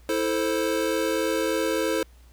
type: chord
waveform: square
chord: A minor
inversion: second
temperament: equal with one note detuned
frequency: 327.7 / 440 / 523.3 Hz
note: E4 / A4 / C5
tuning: -10 / 0 / 0 cents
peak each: -28 dBFS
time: 0.09-2.03 s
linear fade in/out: 2 ms
effects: added 60 Hz sine -49 dBFS peak until 2.32 s + pink hiss -60 dBFS RMS until 2.32 s